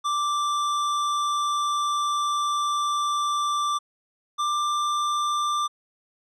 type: tone pair in turn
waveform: square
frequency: 1175 / 1184.5 Hz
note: D6 / D6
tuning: +1 / +14 cents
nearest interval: unison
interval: 13 cents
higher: second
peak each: -23 dBFS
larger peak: neither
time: 0.04-3.79 / 4.38-5.68 s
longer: first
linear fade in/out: 20 ms
effects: low-pass 7000 Hz 12 dB/octave